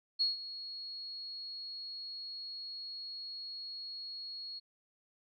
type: tone with ADSR envelope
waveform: sine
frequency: 4320 Hz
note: C#8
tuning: 45 cents flat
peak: -26 dBFS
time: 0.19-4.6 s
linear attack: 22 ms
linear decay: 150 ms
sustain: -15 dB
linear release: 21 ms
effects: none